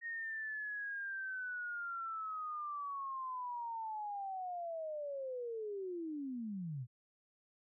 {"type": "linear sweep", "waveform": "sine", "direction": "down", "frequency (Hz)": [1866, 115.2], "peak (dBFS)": -39, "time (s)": [0.01, 6.87], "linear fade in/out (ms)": 50, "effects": []}